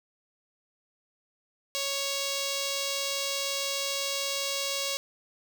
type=tone with notch filter; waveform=5% pulse; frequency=554.4 Hz; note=C#5; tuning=in tune; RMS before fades=-31 dBFS; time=1.75-4.97 s; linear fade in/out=0 ms; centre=1500 Hz; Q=1.1; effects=none